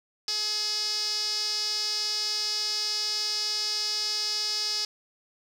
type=tone with band-pass filter; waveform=sawtooth; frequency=423.4 Hz; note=G#4; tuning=33 cents sharp; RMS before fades=-29 dBFS; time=0.28-4.85 s; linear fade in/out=2 ms; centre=5000 Hz; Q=8.3; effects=9-bit